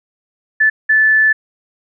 sine tone bursts at uneven times, 1746 Hz, A6, 14 cents flat, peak -8 dBFS, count 2, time 0.6-0.7 / 0.89-1.33 s, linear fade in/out 10 ms, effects none

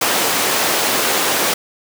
pink high-pass noise, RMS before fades -17 dBFS, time 0.01-1.54 s, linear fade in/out 5 ms, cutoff 360 Hz, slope 12 dB/octave, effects none

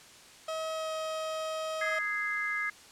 30% pulse tone with pitch glide, 638 to 633.2 Hz, D#5 to D#5, +43 to +30 cents, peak -30 dBFS, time 0.48-1.99 s, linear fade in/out 5 ms, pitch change -13 cents, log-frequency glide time 0.73-0.92 s
sine chord, Ab major, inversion second, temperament just, 1245.9 / 1661.2 / 2077 Hz, Eb6 / Ab6 / C7, +2 / 0 / -13 cents, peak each -38 / -33 / -33 dBFS, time 1.81-2.7 s, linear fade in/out 5 ms
effects white hiss -53 dBFS RMS until 2.91 s + low-pass 8000 Hz 12 dB/octave

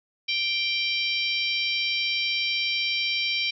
harmonic tone, 784 Hz, G5, in tune, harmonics 3 / 4 / 5 / 6 / 7, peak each -27 / -29 / -31 / -33 / -34 dBFS, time 0.28-3.51 s, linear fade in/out 10 ms, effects none

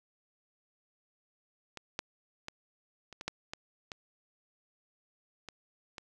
clicks, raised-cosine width 0.2 ms, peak -25 / -16 / -22 / -30 / -24 / -16 / -21 / -23 / -26 / -25 dBFS, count 10, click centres 1.773 / 1.991 / 2.484 / 3.127 / 3.211 / 3.28 / 3.535 / 3.918 / 5.487 / 5.982 s, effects none

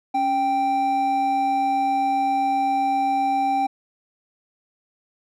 triangle tone pair together, 277.2 / 784 Hz, C#4 / G5, 0 / 0 cents, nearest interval octave + tritone, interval 1800 cents, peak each -26 / -17 dBFS, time 0.14-3.67 s, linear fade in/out 10 ms, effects none

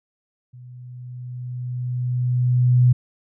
sine tone with level ramp, 124.3 Hz, B2, 12 cents sharp, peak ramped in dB -39 to -10 dBFS, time 0.53-2.93 s, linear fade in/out 10 ms, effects none

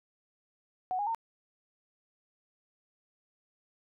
sine tone with pitch steps, 740 / 821.1 / 911 Hz, F#5 / G#5 / A#5, 0 / -20 / -40 cents, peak -29 dBFS, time 0.91-1.147 s, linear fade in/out 0 ms, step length 79 ms, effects none

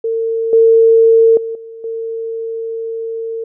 sine tone with level steps, 453.3 Hz, A#4, 48 cents flat, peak -14 / -5 / -19 / -29 / -19 dBFS, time 0.04-3.44 s, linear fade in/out 5 ms, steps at 0.53 / 1.37 / 1.55 / 1.84 s, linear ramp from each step 2 ms, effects none

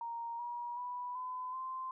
sine tone with pitch steps, 932.3 / 958 / 984.3 / 1011.4 / 1039.2 Hz, A#5 / A#5 / B5 / B5 / C6, 0 / +47 / -6 / +41 / -12 cents, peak -38 dBFS, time 0.01-1.91 s, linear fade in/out 2 ms, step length 380 ms, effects none

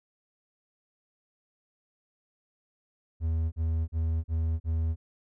triangle tone bursts, 81 Hz, E2, 30 cents flat, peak -23 dBFS, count 5, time 3.2-4.96 s, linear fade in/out 50 ms, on 320 ms, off 40 ms, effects none

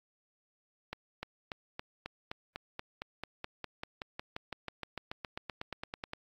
accelerating click train, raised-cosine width 0.3 ms, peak -22 dBFS, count 30, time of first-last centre 0.93-6.134 s, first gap 300 ms, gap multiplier 0.96, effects AAC 64 kbps

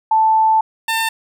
sine / 15% pulse tone pair in turn, 880 / 898.5 Hz, A5 / A5, 0 / +36 cents, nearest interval unison, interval 36 cents, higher second, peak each -10 dBFS, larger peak neither, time 0.11-0.61 / 0.88-1.09 s, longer first, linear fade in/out 5 ms, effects none

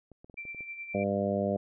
clicks, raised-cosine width 2 ms, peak -37 dBFS, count 7, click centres 0.117 / 0.245 / 0.298 / 0.342 / 0.453 / 0.547 / 0.607 s
sine tone with tremolo, 2349 Hz, D7, in tune, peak -36 dBFS, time 0.37-1.04 s, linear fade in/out 10 ms, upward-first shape sine, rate 9.6 Hz, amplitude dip 55%
harmonic tone, 100 Hz, G2, 35 cents sharp, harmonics 1 / 2 / 3 / 4 / 5 / 6 / 7, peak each -38 / -31 / -39 / -36 / -34 / -31 / -38 dBFS, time 0.94-1.57 s, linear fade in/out 10 ms
effects none

